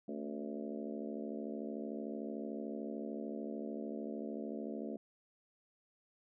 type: harmonic tone with a mistuned harmonic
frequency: 73.42 Hz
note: D2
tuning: in tune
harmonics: 3 / 4 / 5 / 6 / 7 / 8 / 9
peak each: -43 / -45 / -47 / -49 / -50 / -51 / -52 dBFS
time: 0.08-4.97 s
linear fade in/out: 5 ms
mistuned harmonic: 4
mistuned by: -79 cents
effects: none